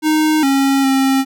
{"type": "tone with pitch steps", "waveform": "square", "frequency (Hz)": [309.8, 273, 268.1], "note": ["D#4", "C#4", "C4"], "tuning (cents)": [-7, -26, 42], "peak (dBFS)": -12, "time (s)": [0.02, 1.25], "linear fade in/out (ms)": 50, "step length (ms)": 410, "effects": []}